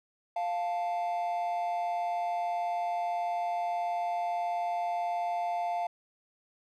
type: tone pair together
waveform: triangle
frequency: 698.5 / 880.1 Hz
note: F5 / A5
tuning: 0 / 0 cents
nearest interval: major third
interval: 400 cents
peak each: -27 / -33 dBFS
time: 0.36-5.87 s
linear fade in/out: 5 ms
effects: tanh soft clip ceiling -23 dBFS